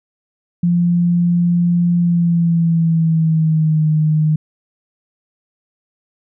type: tone with pitch glide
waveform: sine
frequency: 173.6 to 154.66 Hz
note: F3 to D#3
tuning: -10 to -10 cents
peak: -11 dBFS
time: 0.63-4.36 s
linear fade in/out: 5 ms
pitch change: -200 cents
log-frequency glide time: 1.98-3.87 s
effects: none